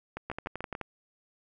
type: two click trains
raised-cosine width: 0.5 ms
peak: -20 / -21 dBFS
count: 7 / 5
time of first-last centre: 0.3-0.813 / 0.17-0.751 s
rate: 11.7 / 6.88 Hz
effects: none